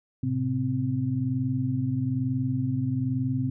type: tone cluster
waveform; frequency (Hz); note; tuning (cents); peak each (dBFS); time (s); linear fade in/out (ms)
sine; 110.2 / 131.3 / 259.5; A2 / C3 / C4; +3 / +6 / -14; -31 / -27 / -28; 0.23-3.5; 5
effects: none